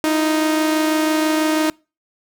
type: tone pair together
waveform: sawtooth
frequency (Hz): 311.1 / 337.2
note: D#4 / E4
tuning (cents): 0 / +39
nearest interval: minor second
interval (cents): 139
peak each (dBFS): -12 / -23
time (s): 0.04-1.7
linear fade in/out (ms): 0
effects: noise-tail reverb RT60 0.3 s tail -26 dB re dry